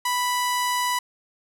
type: tone with low-pass filter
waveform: sawtooth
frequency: 987.8 Hz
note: B5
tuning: in tune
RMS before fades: -24 dBFS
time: 0.05-0.99 s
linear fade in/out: 5 ms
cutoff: 12000 Hz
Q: 1.3
effects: none